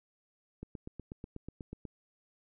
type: click train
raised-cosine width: 3 ms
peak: -29 dBFS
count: 11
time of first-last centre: 0.63-1.852 s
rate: 8.18 Hz
effects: none